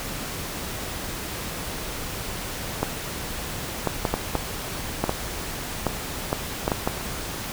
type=clicks; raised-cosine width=1 ms; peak=-7 dBFS; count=12; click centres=2.83 / 3.873 / 4.052 / 4.14 / 4.353 / 5.04 / 5.094 / 5.867 / 6.329 / 6.679 / 6.718 / 6.875 s; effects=pink hiss -32 dBFS RMS until 7.52 s